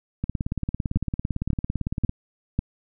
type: two click trains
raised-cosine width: 5 ms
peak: -9 / -13 dBFS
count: 4 / 34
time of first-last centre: 0.96-2.59 / 0.24-2.094 s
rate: 1.84 / 17.8 Hz
effects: none